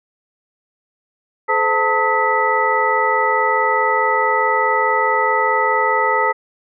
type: tone cluster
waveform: sine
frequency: 428.3 / 513 / 894 / 1275 / 1971 Hz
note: A4 / C5 / A5 / D#6 / B6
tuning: -47 / -34 / +27 / +42 / -4 cents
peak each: -23 / -22 / -18 / -19 / -20 dBFS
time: 1.48-6.33 s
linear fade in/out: 20 ms
effects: none